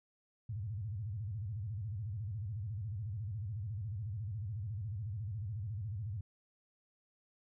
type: tone with vibrato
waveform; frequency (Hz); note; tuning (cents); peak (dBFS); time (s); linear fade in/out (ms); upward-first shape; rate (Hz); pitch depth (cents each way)
sine; 103.83; G#2; 0; -37; 0.49-6.21; 5; square; 14; 180
effects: none